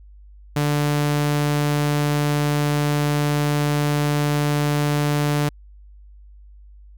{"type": "tone", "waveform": "sawtooth", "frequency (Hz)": 146.83, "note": "D3", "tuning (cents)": 0, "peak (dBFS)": -14, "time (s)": [0.56, 5.49], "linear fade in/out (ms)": 5, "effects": ["added 50 Hz sine -42 dBFS peak until 6.97 s"]}